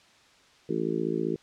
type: harmonic tone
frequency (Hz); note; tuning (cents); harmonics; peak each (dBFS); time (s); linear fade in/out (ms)
55.3; A1; +9; 3 / 4 / 5 / 6 / 7 / 8; -34 / -34 / -36 / -31 / -31 / -35; 0.69-1.36; 5
effects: white hiss -58 dBFS RMS until 1.42 s + low-pass 5000 Hz 12 dB/octave